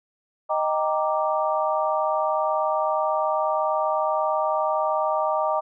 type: chord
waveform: sine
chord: Eb major seventh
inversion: none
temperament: equal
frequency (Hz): 622.3 / 784 / 932.3 / 1174.7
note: Eb5 / G5 / Bb5 / D6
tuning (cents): 0 / 0 / 0 / 0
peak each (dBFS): -24 / -27 / -27 / -27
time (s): 0.49-5.61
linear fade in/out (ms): 20
effects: none